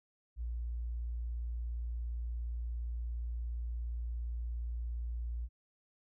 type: tone with tanh clipping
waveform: triangle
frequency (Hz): 58.6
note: A#1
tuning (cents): +10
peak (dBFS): -35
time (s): 0.36-5.49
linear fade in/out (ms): 50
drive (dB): 4
effects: none